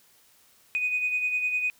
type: beating tone pair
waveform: sine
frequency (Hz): 2489 / 2498.9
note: D#7 / D#7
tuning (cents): 0 / +7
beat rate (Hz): 9.9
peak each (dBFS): -24 / -33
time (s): 0.75-1.7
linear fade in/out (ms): 0
effects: tanh soft clip ceiling -18 dBFS + white hiss -60 dBFS RMS until 1.79 s